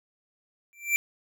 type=tone with exponential growth; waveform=square; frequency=2349 Hz; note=D7; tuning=in tune; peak=-18 dBFS; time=0.73-0.96 s; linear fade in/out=0 ms; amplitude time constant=48 ms; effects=none